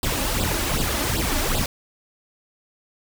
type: noise with flanger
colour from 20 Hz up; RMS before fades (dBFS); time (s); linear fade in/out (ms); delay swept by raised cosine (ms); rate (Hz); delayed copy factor
pink; -23; 0.03-1.66; 2; 0.23 to 3.53; 2.6; +0.8
effects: none

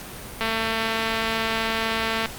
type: click train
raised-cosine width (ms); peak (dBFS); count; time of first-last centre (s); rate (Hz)
0.3; -9; 415; 0.41-2.258; 224
effects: pink hiss -37 dBFS RMS until 2.38 s + Opus 48 kbps

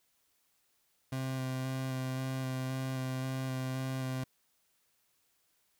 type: tone with vibrato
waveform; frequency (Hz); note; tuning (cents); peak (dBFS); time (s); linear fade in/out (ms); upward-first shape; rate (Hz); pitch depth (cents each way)
30% pulse; 130.81; C3; 0; -31; 1.12-4.24; 5; square; 1.9; 10
effects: white hiss -74 dBFS RMS until 5.79 s

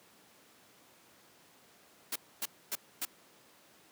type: noise bursts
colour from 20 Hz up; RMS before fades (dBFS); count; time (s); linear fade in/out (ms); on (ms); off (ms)
white; -35; 4; 2.12-3.052; 5; 38; 260
effects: pink hiss -61 dBFS RMS until 3.91 s + high-pass 200 Hz 12 dB/octave

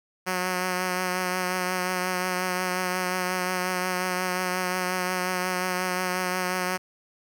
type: tone with vibrato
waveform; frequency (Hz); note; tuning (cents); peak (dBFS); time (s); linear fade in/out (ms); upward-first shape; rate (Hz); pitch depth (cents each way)
5% pulse; 182.8; F#3; -21; -14; 0.26-6.78; 20; triangle; 5.6; 25
effects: none

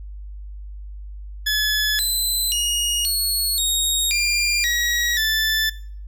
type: tone with pitch steps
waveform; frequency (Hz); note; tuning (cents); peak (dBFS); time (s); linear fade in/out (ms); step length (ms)
20% pulse; 1712 / 4034 / 2871 / 4349 / 3751 / 2395 / 1910 / 1756; A6 / B7 / F7 / C#8 / A#7 / D7 / A#6 / A6; -48 / +36 / +47 / -34 / +10 / +33 / +42 / -4; -13; 1.46-5.7; 10; 530
effects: noise-tail reverb RT60 0.5 s tail -19 dB re dry + added 50 Hz sine -32 dBFS peak until 6.07 s

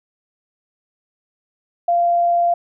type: tone with vibrato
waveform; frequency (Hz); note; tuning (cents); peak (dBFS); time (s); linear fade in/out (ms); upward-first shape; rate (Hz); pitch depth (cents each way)
sine; 692; F5; -16; -13; 1.88-2.54; 5; sine; 20; 9
effects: none

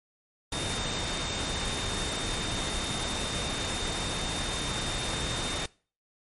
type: tone in noise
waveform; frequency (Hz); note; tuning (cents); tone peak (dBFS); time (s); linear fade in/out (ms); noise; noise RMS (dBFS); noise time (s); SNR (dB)
sine; 3653; A#7; -36; -36; 0.52-5.66; 5; pink; -32; 0.52-5.66; -7
effects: noise-tail reverb RT60 0.4 s tail -23 dB re dry + MP3 48 kbps

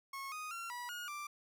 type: tone with pitch steps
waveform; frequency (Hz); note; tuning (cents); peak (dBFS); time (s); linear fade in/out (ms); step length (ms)
30% pulse; 1092 / 1243 / 1369 / 973 / 1437 / 1178; C#6 / D#6 / F6 / B5 / F6 / D6; -26 / -2 / -35 / -26 / +49 / +5; -39; 0.13-1.27; 5; 190
effects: none

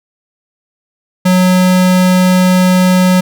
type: tone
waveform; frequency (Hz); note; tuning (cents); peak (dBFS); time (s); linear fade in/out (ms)
square; 183.4; F#3; -15; -7; 1.25-3.21; 10
effects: none

